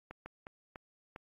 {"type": "slowing click train", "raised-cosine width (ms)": 0.5, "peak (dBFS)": -30, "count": 5, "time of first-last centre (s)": [0.11, 1.161], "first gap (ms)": 150, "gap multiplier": 1.39, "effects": ["AAC 48 kbps"]}